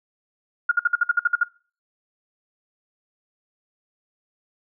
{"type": "tone bursts", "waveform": "sine", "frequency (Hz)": 1421, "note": "F6", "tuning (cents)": 30, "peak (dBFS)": -14, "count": 10, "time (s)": [0.69, 1.435], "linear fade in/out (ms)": 5, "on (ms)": 25, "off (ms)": 55, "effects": ["noise-tail reverb RT60 0.4 s tail -24 dB re dry"]}